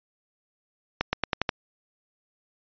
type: accelerating click train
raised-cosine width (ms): 0.3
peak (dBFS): -7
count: 6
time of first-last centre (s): 1.01-1.492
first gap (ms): 120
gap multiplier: 0.89
effects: resampled to 11025 Hz